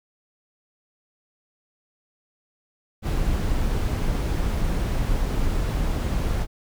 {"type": "noise", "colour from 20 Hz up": "brown", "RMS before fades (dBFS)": -23, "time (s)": [3.02, 6.47], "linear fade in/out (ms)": 50, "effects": []}